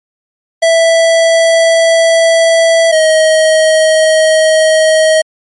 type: tone pair in turn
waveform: square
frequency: 659.3 / 631.4 Hz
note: E5 / D#5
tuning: 0 / +25 cents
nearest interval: minor second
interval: 75 cents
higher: first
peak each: -6 dBFS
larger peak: neither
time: 0.62-2.92 / 2.92-5.22 s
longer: neither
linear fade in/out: 10 ms
effects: MP3 48 kbps